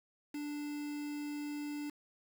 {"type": "tone with quantisation", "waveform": "triangle", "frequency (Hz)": 293.7, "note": "D4", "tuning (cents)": 0, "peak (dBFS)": -36, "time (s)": [0.34, 1.9], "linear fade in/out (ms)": 5, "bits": 8, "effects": []}